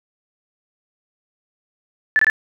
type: tone bursts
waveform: sine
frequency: 1746 Hz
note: A6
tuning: 14 cents flat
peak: -11 dBFS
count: 3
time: 2.16-2.299 s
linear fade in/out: 0 ms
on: 31 ms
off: 23 ms
effects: none